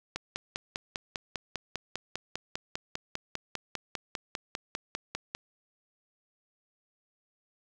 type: click train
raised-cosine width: 0.2 ms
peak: -16 dBFS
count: 27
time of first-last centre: 0.16-5.35 s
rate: 5.01 Hz
effects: none